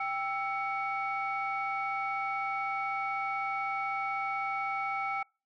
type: tone cluster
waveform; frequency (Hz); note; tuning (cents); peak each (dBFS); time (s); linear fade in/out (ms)
sine; 787 / 1322 / 2242; G5 / E6 / C#7; +7 / +5 / +19; -33 / -34 / -35; 0-5.23; 5
effects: noise-tail reverb RT60 0.3 s tail -26 dB re dry + tanh soft clip ceiling -23 dBFS